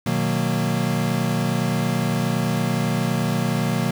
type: chord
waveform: square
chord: B major seventh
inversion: none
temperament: equal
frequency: 123.47 / 155.56 / 185 / 233.1 Hz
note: B2 / D#3 / F#3 / A#3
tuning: 0 / 0 / 0 / 0 cents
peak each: -26 dBFS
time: 0.06-3.91 s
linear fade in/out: 5 ms
effects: 7-bit